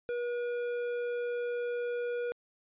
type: tone with tanh clipping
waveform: sine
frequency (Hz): 482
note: B4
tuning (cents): -42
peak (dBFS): -33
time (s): 0.09-2.32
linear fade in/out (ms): 0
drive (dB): 11
effects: resampled to 8000 Hz